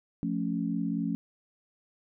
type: chord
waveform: sine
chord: F augmented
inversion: none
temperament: equal with one note detuned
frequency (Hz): 174.61 / 219.2 / 277.2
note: F3 / A3 / C#4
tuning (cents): 0 / -6 / 0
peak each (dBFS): -32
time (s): 0.23-1.15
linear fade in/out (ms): 0
effects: none